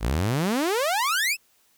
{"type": "exponential sweep", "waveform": "sawtooth", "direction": "up", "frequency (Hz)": [49, 2726], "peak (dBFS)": -18, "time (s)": [0, 1.37], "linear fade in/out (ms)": 50, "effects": ["white hiss -63 dBFS RMS until 1.77 s"]}